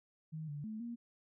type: tone with pitch steps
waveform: sine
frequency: 157.2 / 145.8 / 217.3 / 235.8 Hz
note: D#3 / D3 / A3 / A#3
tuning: +18 / -12 / -21 / +20 cents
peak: -40 dBFS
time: 0.32-0.96 s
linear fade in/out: 20 ms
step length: 160 ms
effects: none